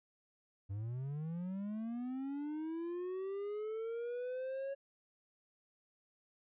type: linear sweep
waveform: triangle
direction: up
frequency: 95.2 to 554.4 Hz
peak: -36 dBFS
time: 0.69-4.75 s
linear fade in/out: 20 ms
effects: resampled to 8000 Hz